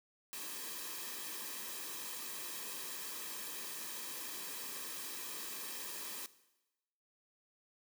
white noise with comb filter, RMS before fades -44 dBFS, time 0.33-6.26 s, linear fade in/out 0 ms, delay 1.4 ms, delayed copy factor -0.6, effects noise-tail reverb RT60 1.0 s tail -17 dB re dry + high-pass 200 Hz 12 dB/octave

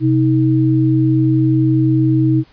sine tone pair together, 128.9 / 316.8 Hz, C3 / D#4, -26 / +31 cents, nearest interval octave + major third, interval 1557 cents, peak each -13 dBFS, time 0-2.44 s, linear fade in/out 50 ms, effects pink hiss -50 dBFS RMS until 2.52 s + resampled to 11025 Hz

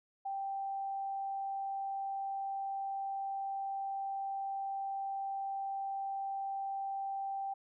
sine tone, 784 Hz, G5, in tune, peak -35 dBFS, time 0.25-7.54 s, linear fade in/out 10 ms, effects none

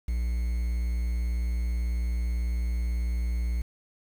triangle tone with quantisation, 59.1 Hz, A#1, 24 cents sharp, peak -23 dBFS, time 0.08-3.62 s, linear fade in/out 5 ms, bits 8, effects none

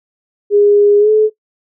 sine tone with pitch glide, 410.3 to 430.5 Hz, G#4 to A4, -21 to -38 cents, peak -6 dBFS, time 0.5-1.3 s, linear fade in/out 50 ms, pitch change +83 cents, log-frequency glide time 0.99-1.1 s, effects noise-tail reverb RT60 0.1 s tail -18 dB re dry

